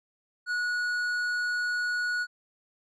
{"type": "tone with tanh clipping", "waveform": "sine", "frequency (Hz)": 1460, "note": "F#6", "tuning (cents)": -24, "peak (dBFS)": -28, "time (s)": [0.46, 2.27], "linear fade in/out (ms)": 50, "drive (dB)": 9, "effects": []}